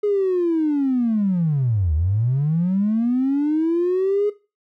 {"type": "linear two-way sweep", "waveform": "triangle", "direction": "down then up", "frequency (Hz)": [420, 73.42, 420], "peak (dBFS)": -13, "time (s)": [0.03, 4.3], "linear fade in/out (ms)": 10, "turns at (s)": 1.94, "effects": ["noise-tail reverb RT60 0.3 s tail -21 dB re dry", "tanh soft clip ceiling -14 dBFS"]}